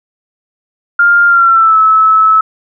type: tone with pitch glide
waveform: sine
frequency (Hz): 1402 to 1300.6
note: F6 to E6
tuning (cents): +6 to -24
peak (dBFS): -4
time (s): 0.99-2.41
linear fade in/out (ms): 5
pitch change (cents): -130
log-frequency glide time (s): 1.27-1.78
effects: none

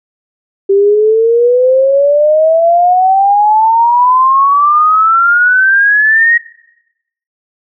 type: exponential sweep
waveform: sine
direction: up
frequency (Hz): 390 to 1893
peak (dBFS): -5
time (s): 0.69-6.38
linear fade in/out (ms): 10
effects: noise-tail reverb RT60 0.9 s tail -21 dB re dry

